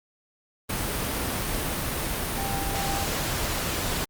sine tone in noise, 790 Hz, G5, 13 cents sharp, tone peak -31 dBFS, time 2.37-3.06 s, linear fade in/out 10 ms, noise pink, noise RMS -28 dBFS, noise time 0.69-4.05 s, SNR -6 dB, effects Opus 32 kbps

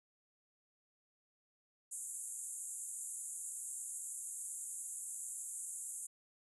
pink band-pass noise, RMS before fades -45 dBFS, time 1.91-6.07 s, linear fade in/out 10 ms, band 7000 to 11000 Hz, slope 96 dB/octave, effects none

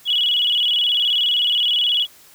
sine tone with vibrato, 3136 Hz, G7, in tune, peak -15 dBFS, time 0.05-2.07 s, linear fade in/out 50 ms, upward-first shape square, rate 19 Hz, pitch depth 110 cents each way, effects white hiss -48 dBFS RMS until 2.34 s

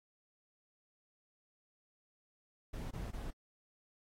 brown noise bursts, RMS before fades -42 dBFS, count 3, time 2.73-3.31 s, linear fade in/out 10 ms, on 180 ms, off 20 ms, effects AAC 48 kbps

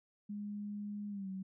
sine tone with pitch glide, 206.2 to 190.18 Hz, G#3 to F#3, -12 to +48 cents, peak -39 dBFS, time 0.29-1.43 s, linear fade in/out 10 ms, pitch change -140 cents, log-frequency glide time 1.09-1.29 s, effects none

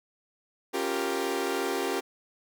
sawtooth chord, G half-diminished seventh, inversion second, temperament equal with one note detuned, 274.6 / 349.2 / 392 / 466.2 Hz, Db4 / F4 / G4 / Bb4, -16 / 0 / 0 / 0 cents, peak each -31 / -30 / -27 / -30 dBFS, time 0.73-2.01 s, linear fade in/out 20 ms, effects none

